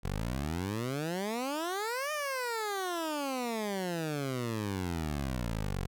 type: exponential two-way sweep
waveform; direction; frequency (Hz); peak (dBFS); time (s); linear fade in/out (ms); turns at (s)
15% pulse; up then down; 43.65 to 616 to 43.65; -26; 0.03-5.87; 20; 2.12
effects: none

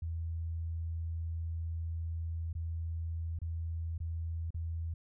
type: tone with dropouts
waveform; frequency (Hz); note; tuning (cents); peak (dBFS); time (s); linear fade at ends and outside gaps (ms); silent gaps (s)
sine; 82.41; E2; 0; -34; 0.02-4.94; 5; 2.53-2.551 / 3.389-3.416 / 3.98-4.002 / 4.506-4.543
effects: none

